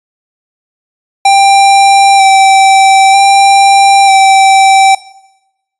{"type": "tone with vibrato", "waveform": "square", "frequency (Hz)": 783, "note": "G5", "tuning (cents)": -2, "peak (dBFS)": -3, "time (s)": [1.25, 4.95], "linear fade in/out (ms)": 5, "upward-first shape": "square", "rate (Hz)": 0.53, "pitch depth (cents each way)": 15, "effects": ["noise-tail reverb RT60 0.9 s tail -19 dB re dry", "resampled to 24000 Hz"]}